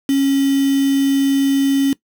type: tone with quantisation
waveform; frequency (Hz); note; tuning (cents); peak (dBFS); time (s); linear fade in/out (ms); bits
sine; 274.8; C#4; -15; -12; 0.09-1.93; 2; 4
effects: noise-tail reverb RT60 0.1 s tail -20 dB re dry